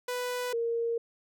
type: tone pair in turn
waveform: sawtooth / sine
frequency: 494.8 / 464.5 Hz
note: B4 / A#4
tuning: +3 / -6 cents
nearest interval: minor second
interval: 109 cents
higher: first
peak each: -27 dBFS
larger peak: neither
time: 0.08-0.53 / 0.53-0.98 s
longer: neither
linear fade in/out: 5 ms
effects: none